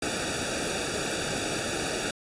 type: noise with comb filter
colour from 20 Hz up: pink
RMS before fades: -30 dBFS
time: 0.02-2.11 s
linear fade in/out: 5 ms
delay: 0.96 ms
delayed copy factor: -1
effects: resampled to 22050 Hz